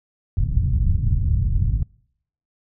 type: low-pass noise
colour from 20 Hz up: white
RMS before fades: -19 dBFS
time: 0.37-1.83 s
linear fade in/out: 2 ms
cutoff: 110 Hz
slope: 24 dB/octave
effects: noise-tail reverb RT60 0.7 s tail -26 dB re dry